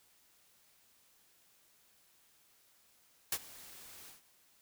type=noise with ADSR envelope; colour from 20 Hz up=white; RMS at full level=-32 dBFS; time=3.32-4.22 s; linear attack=4 ms; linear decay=55 ms; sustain=-21 dB; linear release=140 ms; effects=white hiss -68 dBFS RMS until 4.61 s